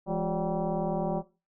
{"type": "tone with frequency modulation", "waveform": "sine", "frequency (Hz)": 208.7, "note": "G#3", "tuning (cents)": 9, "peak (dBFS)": -26, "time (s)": [0.06, 1.23], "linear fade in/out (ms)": 50, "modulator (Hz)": 189, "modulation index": 3.4, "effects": ["noise-tail reverb RT60 0.3 s tail -18 dB re dry"]}